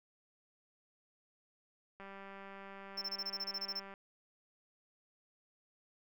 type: click train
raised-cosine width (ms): 0.5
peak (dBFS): -36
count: 381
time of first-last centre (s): 2-3.939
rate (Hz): 196
type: tone bursts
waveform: triangle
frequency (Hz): 5340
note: E8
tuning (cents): +22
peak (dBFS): -35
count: 12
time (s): 2.97-3.799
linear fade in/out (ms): 10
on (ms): 48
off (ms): 23
effects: none

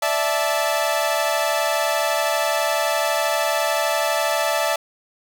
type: chord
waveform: sawtooth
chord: D suspended second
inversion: none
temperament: equal with one note detuned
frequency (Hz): 587.3 / 659.3 / 874.4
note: D5 / E5 / A5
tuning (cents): 0 / 0 / -11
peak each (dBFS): -20 / -18 / -21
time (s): 0.02-4.76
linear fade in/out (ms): 5
effects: none

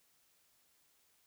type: silence
effects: white hiss -72 dBFS RMS until 1.26 s

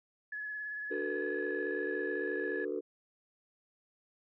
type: tone with vibrato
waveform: sine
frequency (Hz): 1700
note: G#6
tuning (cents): +40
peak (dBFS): -37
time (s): 0.32-2.65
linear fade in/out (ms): 5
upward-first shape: triangle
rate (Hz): 18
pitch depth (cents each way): 25
type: chord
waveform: sine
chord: B minor seventh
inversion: first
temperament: just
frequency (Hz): 296.3 / 370.4 / 444.5 / 493.9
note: D4 / F#4 / A4 / B4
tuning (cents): +15 / +2 / +18 / 0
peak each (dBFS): -40 / -37 / -37 / -40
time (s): 0.9-2.81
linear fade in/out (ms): 20
effects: tanh soft clip ceiling -24 dBFS

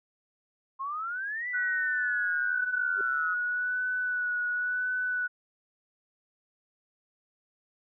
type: exponential two-way sweep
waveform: sine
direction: up then down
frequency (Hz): 1055 to 1992 to 1272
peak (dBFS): -31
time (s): 0.79-3.35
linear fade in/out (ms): 20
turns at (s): 1.48
type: tone with vibrato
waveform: sine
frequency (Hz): 1480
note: F#6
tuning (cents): 0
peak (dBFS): -27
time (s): 1.53-5.28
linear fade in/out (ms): 20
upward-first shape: sine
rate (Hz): 0.95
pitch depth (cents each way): 23
type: tone with exponential growth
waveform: sine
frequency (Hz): 399.5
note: G4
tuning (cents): +33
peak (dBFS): -33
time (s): 2.93-3.01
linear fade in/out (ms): 1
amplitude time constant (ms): 17
effects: none

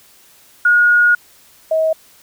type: tone pair in turn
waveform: sine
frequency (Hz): 1441 / 637.5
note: F#6 / D#5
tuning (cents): -46 / +42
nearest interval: octave + major second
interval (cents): 1412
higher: first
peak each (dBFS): -8 / -12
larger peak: first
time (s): 0.65-1.15 / 1.71-1.93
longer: first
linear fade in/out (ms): 5
effects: white hiss -48 dBFS RMS until 2.22 s

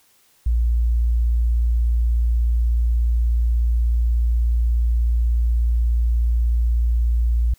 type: tone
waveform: sine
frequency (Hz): 58.27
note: A#1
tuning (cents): 0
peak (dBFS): -15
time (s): 0.46-7.54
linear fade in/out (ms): 5
effects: white hiss -58 dBFS RMS until 7.58 s

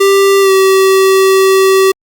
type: tone with pitch glide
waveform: square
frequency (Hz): 393.6 to 383.7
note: G4 to G4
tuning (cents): +7 to -37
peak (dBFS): -6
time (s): 0-1.92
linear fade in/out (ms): 10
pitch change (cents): -44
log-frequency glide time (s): 0.41-0.51
effects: Opus 48 kbps

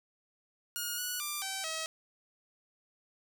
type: tone with pitch steps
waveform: 5% pulse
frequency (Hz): 1434 / 1470 / 1186 / 772 / 641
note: F6 / F#6 / D6 / G5 / E5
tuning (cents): +45 / -12 / +17 / -27 / -49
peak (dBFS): -23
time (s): 0.76-1.86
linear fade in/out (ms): 0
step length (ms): 220
effects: none

